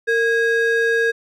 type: ring-modulated tone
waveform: triangle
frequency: 1051 Hz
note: C6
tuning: 7 cents sharp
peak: -10 dBFS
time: 0.07-1.12 s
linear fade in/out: 20 ms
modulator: 592 Hz
effects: none